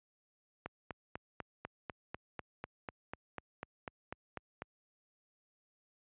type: click train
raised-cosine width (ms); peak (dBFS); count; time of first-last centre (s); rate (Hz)
0.5; -25; 17; 0.66-4.62; 4.04
effects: high-pass 60 Hz 12 dB/octave + resampled to 8000 Hz